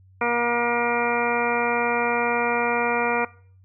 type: harmonic tone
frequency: 238 Hz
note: A#3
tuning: 36 cents sharp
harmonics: 1 / 2 / 3 / 4 / 5 / 6 / 8 / 9 / 10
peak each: -31 / -26 / -29 / -26 / -30 / -27 / -33 / -35 / -28 dBFS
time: 0.21-3.25 s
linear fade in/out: 5 ms
effects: noise-tail reverb RT60 0.5 s tail -22 dB re dry + added 94 Hz sine -50 dBFS peak until 3.64 s